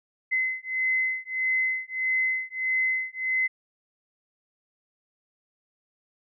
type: beating tone pair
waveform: sine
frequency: 2045 / 2046.6 Hz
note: C7 / C7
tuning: -40 / -39 cents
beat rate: 1.6 Hz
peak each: -27 dBFS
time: 0.31-3.48 s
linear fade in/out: 20 ms
effects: none